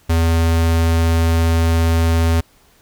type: tone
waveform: square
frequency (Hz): 82.6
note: E2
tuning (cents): +4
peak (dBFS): -13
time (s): 0.09-2.41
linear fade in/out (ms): 10
effects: pink hiss -53 dBFS RMS until 2.81 s